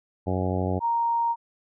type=harmonic tone; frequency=92.5 Hz; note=F#2; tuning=in tune; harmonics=1 / 2 / 3 / 4 / 5 / 6 / 7 / 8 / 9; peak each=-27 / -30 / -32 / -33 / -34 / -35 / -35 / -36 / -37 dBFS; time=0.26-0.8 s; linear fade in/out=20 ms
type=tone; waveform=sine; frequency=932 Hz; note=A#5; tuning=1 cent flat; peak=-21 dBFS; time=0.8-1.36 s; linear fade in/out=50 ms
effects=none